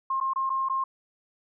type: tone with dropouts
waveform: sine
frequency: 1066 Hz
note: C6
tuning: 32 cents sharp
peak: -24 dBFS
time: 0.1-0.84 s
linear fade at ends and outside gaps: 5 ms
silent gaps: 0.202-0.21 / 0.335-0.359 / 0.495-0.5 / 0.687-0.697 s
effects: none